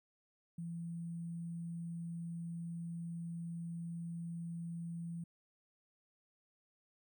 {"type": "tone with sample-and-hold", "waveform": "sine", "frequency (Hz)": 168.8, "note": "E3", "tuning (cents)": 41, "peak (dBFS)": -40, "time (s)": [0.58, 5.24], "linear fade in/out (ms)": 5, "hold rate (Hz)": 8820, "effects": []}